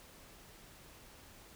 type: silence
effects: pink hiss -57 dBFS RMS until 1.55 s